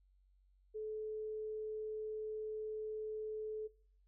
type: tone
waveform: sine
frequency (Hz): 431.8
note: A4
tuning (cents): -33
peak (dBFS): -40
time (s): 0.74-3.68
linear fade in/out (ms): 20
effects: noise-tail reverb RT60 0.6 s tail -22 dB re dry + added 47 Hz sine -67 dBFS peak until 4.07 s